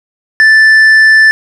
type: tone with tanh clipping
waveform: sine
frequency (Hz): 1760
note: A6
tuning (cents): 0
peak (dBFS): -3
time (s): 0.4-1.31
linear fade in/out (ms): 0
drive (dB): 5
effects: none